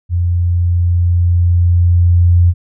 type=tone with level ramp; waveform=sine; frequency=87.31 Hz; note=F2; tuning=in tune; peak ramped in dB=-11 to -5 dBFS; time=0.09-2.54 s; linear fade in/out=50 ms; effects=none